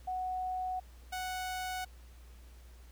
sine / sawtooth tone pair in turn, 740 / 740 Hz, F#5 / F#5, 0 / 0 cents, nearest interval unison, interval 0 cents, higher neither, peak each -33 / -32 dBFS, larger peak second, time 0.07-0.8 / 1.12-1.85 s, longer neither, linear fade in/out 10 ms, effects added 60 Hz sine -51 dBFS peak until 2.91 s + pink hiss -63 dBFS RMS until 2.91 s

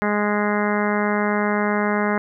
harmonic tone, 207.7 Hz, G#3, in tune, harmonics 1 / 2 / 3 / 4 / 5 / 6 / 7 / 8 / 9 / 10, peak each -22 / -25 / -27 / -28 / -29 / -30 / -30 / -31 / -32 / -32 dBFS, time 0.02-2.18 s, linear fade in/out 0 ms, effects none

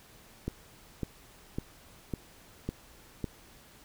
click train, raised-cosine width 3 ms, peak -19 dBFS, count 6, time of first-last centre 0.48-3.242 s, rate 1.81 Hz, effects pink hiss -56 dBFS RMS until 3.84 s

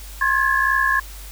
sine tone cluster, 1067 / 1658 / 1721 Hz, C6 / G#6 / A6, +34 / -3 / -39 cents, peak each -20 dBFS, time 0.21-1 s, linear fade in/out 5 ms, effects added 50 Hz sine -35 dBFS peak until 1.31 s + white hiss -41 dBFS RMS until 1.31 s

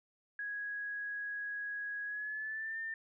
sine tone with pitch glide, 1661.2 to 1801.1 Hz, G#6 to A6, 0 to +40 cents, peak -37 dBFS, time 0.39-2.94 s, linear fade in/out 2 ms, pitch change +140 cents, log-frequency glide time 2.05-2.79 s, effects none

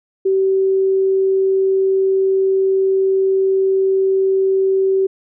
sine tone, 384.1 Hz, G4, 35 cents flat, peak -12 dBFS, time 0.25-5.07 s, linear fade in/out 10 ms, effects none

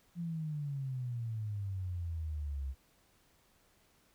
sine exponential sweep, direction down, 174.61 to 65.41 Hz, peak -35 dBFS, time 0.15-2.75 s, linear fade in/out 50 ms, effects pink hiss -69 dBFS RMS until 4.14 s

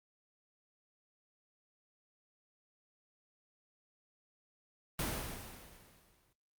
pink noise with exponential decay, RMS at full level -34 dBFS, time 4.99-6.33 s, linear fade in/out 2 ms, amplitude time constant 290 ms, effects noise-tail reverb RT60 0.3 s tail -22 dB re dry + Opus 32 kbps

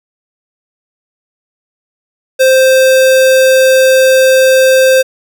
square tone, 523.3 Hz, C5, in tune, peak -5 dBFS, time 2.39-5.03 s, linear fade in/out 20 ms, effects none

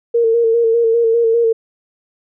sine tone with vibrato, 460 Hz, A#4, 23 cents flat, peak -10 dBFS, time 0.14-1.53 s, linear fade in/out 10 ms, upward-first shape square, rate 5 Hz, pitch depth 32 cents each way, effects none

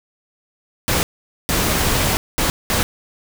pink noise bursts at uneven times, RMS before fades -18 dBFS, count 4, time 0.88-1.03 / 1.49-2.17 / 2.38-2.5 / 2.7-2.83 s, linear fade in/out 0 ms, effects none

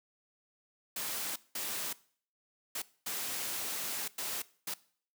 white noise bursts at uneven times, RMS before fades -37 dBFS, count 6, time 0.96-1.36 / 1.55-1.93 / 2.75-2.82 / 3.06-4.08 / 4.18-4.42 / 4.67-4.74 s, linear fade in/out 5 ms, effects noise-tail reverb RT60 0.5 s tail -20 dB re dry + high-pass 150 Hz 12 dB/octave

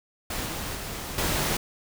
pink noise with level steps, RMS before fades -31 / -33 / -35 / -26 dBFS, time 0.3-1.57 s, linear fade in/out 5 ms, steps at 0.46 / 0.75 / 1.18 s, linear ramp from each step 2 ms, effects none

